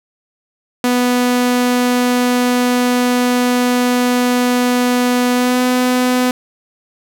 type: tone with pitch glide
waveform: sawtooth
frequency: 246.9 to 250.8 Hz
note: B3 to B3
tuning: 0 to +27 cents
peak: -8 dBFS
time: 0.84-6.31 s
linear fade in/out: 2 ms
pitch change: +27 cents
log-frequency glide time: 5.33-5.62 s
effects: none